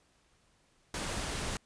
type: noise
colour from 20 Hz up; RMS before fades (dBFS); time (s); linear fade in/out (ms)
pink; -36; 0.94-1.57; 2
effects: pink hiss -69 dBFS RMS until 1.65 s + resampled to 22050 Hz